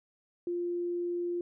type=tone; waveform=sine; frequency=349.2 Hz; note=F4; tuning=in tune; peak=-30 dBFS; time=0.47-1.41 s; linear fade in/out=2 ms; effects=none